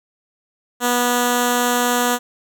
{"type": "tone with notch filter", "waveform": "5% pulse", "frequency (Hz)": 244, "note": "B3", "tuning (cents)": -21, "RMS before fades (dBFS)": -18, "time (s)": [0.8, 2.19], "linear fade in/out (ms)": 50, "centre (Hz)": 2300, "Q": 1.1, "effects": []}